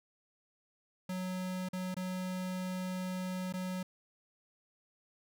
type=tone with dropouts; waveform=square; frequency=184.4 Hz; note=F#3; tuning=6 cents flat; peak=-36 dBFS; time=1.09-3.83 s; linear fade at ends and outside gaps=5 ms; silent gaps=1.688-1.731 / 1.944-1.966 / 3.526-3.537 s; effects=none